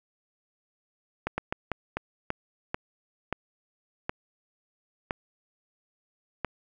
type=slowing click train; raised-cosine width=0.5 ms; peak=-13 dBFS; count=11; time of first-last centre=1.27-6.447 s; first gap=110 ms; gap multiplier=1.32; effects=none